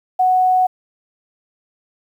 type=tone; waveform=sine; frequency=740 Hz; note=F#5; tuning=in tune; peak=-11 dBFS; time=0.19-0.67 s; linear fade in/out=10 ms; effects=8-bit